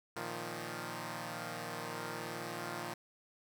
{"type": "chord", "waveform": "5% pulse", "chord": "Bb suspended fourth", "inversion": "none", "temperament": "equal", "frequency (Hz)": [116.54, 155.56, 174.61], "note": ["Bb2", "Eb3", "F3"], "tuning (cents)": [0, 0, 0], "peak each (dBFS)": -33, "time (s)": [0.16, 2.94], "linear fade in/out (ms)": 5, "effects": []}